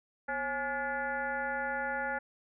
sine tone with frequency modulation, 1134 Hz, C#6, 39 cents sharp, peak -31 dBFS, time 0.28-2.19 s, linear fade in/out 10 ms, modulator 296 Hz, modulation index 2.3, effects none

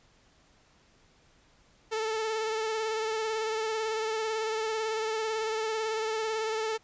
sawtooth tone with vibrato, 440 Hz, A4, in tune, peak -25 dBFS, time 1.91-6.78 s, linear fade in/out 20 ms, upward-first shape triangle, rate 18 Hz, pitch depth 37 cents each way, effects pink hiss -63 dBFS RMS until 6.83 s + resampled to 16000 Hz

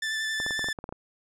sawtooth tone with vibrato, 1760 Hz, A6, in tune, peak -24 dBFS, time 0.02-0.73 s, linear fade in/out 5 ms, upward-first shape square, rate 11 Hz, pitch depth 12 cents each way
clicks, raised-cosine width 1 ms, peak -22 dBFS, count 10, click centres 0.401 / 0.464 / 0.508 / 0.593 / 0.643 / 0.686 / 0.788 / 0.841 / 0.891 / 0.925 s
effects low-pass 8000 Hz 12 dB/octave

